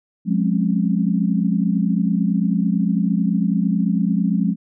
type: tone cluster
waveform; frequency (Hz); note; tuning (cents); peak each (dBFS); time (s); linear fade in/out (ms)
sine; 178.8 / 207.8 / 260.4 / 273.6; F3 / G#3 / C4 / C#4; +41 / +1 / -8 / -23; -19 / -19 / -27 / -27; 0.25-4.56; 50
effects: none